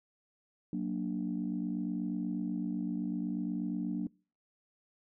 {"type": "chord", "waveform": "sine", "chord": "Gb augmented", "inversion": "none", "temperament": "equal", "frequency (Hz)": [185, 233.1, 293.7], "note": ["Gb3", "Bb3", "D4"], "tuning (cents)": [0, 0, 0], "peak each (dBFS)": [-35, -36, -36], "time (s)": [0.73, 4.07], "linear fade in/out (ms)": 2, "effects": ["noise-tail reverb RT60 0.4 s tail -26 dB re dry", "tanh soft clip ceiling -24 dBFS"]}